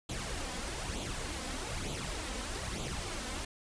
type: noise with flanger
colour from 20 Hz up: pink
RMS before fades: -38 dBFS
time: 0.09-3.45 s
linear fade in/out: 5 ms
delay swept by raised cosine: 0.27 to 3.97 ms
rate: 1.1 Hz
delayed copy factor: +0.6
effects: resampled to 22050 Hz

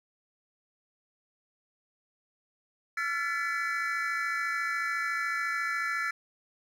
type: tone cluster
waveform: triangle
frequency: 1353 / 1407 / 1735 / 2000 / 2272 Hz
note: E6 / F6 / A6 / B6 / C#7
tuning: +45 / +12 / -25 / +21 / +42 cents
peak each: -32 / -38 / -31 / -34 / -37 dBFS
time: 2.97-6.11 s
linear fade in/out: 5 ms
effects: none

